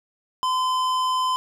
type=tone with tanh clipping; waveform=sine; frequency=1023 Hz; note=C6; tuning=39 cents flat; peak=-22 dBFS; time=0.43-1.36 s; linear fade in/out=0 ms; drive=15 dB; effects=none